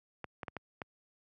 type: clicks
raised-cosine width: 0.5 ms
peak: -24 dBFS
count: 5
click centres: 0.243 / 0.432 / 0.482 / 0.567 / 0.818 s
effects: high-pass 80 Hz 12 dB/octave